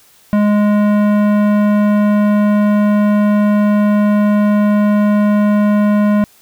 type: tone with tanh clipping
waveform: sine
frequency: 207.7 Hz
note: G#3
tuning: in tune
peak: -11 dBFS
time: 0.33-6.24 s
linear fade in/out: 0 ms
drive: 16 dB
effects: white hiss -48 dBFS RMS until 6.41 s